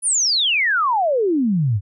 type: exponential sweep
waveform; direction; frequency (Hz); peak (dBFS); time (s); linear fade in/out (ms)
sine; down; 10250 to 92.5; -15; 0.02-1.81; 50
effects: none